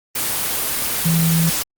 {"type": "tone in noise", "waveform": "sine", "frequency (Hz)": 164.81, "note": "E3", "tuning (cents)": 0, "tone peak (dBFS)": -14, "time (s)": [1.05, 1.5], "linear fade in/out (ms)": 10, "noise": "white", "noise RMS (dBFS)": -21, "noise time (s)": [0.15, 1.63], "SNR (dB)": 4, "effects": ["Opus 24 kbps"]}